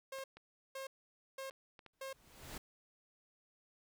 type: tone bursts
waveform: sawtooth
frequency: 536 Hz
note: C5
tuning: 42 cents sharp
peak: -39 dBFS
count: 4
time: 0.12-2.13 s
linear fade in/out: 5 ms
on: 120 ms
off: 510 ms
type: clicks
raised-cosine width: 0.3 ms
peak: -39 dBFS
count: 5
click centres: 0.186 / 0.37 / 1.509 / 1.792 / 1.863 s
type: noise with exponential growth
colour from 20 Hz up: pink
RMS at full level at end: -45 dBFS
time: 1.93-2.58 s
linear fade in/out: 5 ms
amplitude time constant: 140 ms
effects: none